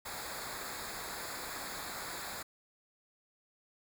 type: noise with comb filter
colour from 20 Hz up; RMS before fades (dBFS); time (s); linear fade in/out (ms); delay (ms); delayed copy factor
pink; -42; 0.05-2.43; 10; 0.34; -0.8
effects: none